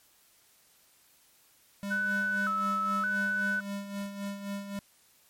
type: tone with tremolo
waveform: square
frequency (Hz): 200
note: G3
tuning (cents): +35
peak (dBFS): -33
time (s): 1.83-4.79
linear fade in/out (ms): 0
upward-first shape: sine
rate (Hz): 3.8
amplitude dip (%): 60
type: tone with vibrato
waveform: sine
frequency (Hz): 1396.9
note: F6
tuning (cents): 0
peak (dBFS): -27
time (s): 1.9-3.61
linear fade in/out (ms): 20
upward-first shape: square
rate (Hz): 0.88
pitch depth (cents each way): 120
effects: white hiss -63 dBFS RMS until 5.29 s + MP3 64 kbps